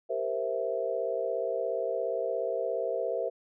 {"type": "chord", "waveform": "sine", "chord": "C dominant seventh", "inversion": "second", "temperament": "equal", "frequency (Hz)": [392, 466.2, 523.3, 659.3], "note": ["G4", "Bb4", "C5", "E5"], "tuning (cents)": [0, 0, 0, 0], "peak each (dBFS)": [-37, -33, -33, -33], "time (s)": [0.09, 3.3], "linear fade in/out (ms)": 20, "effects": []}